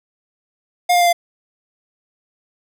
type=tone with pitch steps; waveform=square; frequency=711 / 704.5 / 698 / 691.6 Hz; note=F5 / F5 / F5 / F5; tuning=+31 / +15 / -1 / -17 cents; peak=-12 dBFS; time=0.89-1.13 s; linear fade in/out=10 ms; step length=60 ms; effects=none